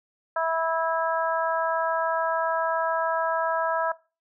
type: harmonic tone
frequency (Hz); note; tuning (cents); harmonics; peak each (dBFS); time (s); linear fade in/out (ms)
327; E4; -14; 2 / 3 / 4 / 5; -26 / -28 / -29 / -32; 0.36-3.92; 5
effects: noise-tail reverb RT60 0.3 s tail -19 dB re dry